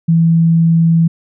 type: tone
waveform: sine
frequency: 165.3 Hz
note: E3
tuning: 5 cents sharp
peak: -7 dBFS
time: 0.08-1.08 s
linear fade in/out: 10 ms
effects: none